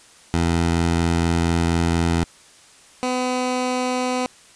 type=tone pair in turn; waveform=15% pulse; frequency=84.2 / 252.3 Hz; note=E2 / B3; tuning=+37 / +37 cents; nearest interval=octave + perfect fifth; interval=1900 cents; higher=second; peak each=-11 / -14 dBFS; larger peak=first; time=0.34-2.24 / 3.03-4.26 s; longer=first; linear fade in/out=0 ms; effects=white hiss -49 dBFS RMS until 4.55 s + resampled to 22050 Hz